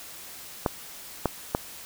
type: clicks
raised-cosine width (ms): 1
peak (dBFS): -8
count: 3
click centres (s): 0.662 / 1.257 / 1.549
effects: white hiss -43 dBFS RMS until 1.85 s